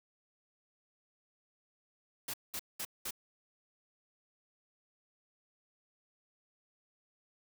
white noise bursts, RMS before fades -39 dBFS, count 4, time 2.28-3.108 s, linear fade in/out 5 ms, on 57 ms, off 200 ms, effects none

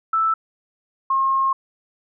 sine tone pair in turn, 1319 / 1074.1 Hz, E6 / C6, +1 / +45 cents, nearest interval major third, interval 356 cents, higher first, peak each -16 dBFS, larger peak neither, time 0.13-0.34 / 1.1-1.53 s, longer second, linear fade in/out 5 ms, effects none

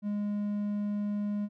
triangle tone, 206.3 Hz, G#3, 11 cents flat, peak -27 dBFS, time 0.02-1.49 s, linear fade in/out 50 ms, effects none

